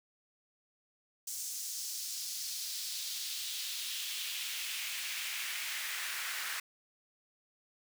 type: noise with high-pass filter sweep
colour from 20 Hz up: pink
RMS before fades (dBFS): -39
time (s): 1.27-6.6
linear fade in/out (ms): 5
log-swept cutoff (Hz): 6600 to 1600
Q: 1.8
effects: none